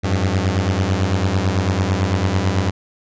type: beating tone pair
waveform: sawtooth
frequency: 90.2 / 99.2 Hz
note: F#2 / G2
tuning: -44 / +21 cents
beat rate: 9 Hz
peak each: -15 dBFS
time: 0.03-2.71 s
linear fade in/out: 20 ms
effects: resampled to 16000 Hz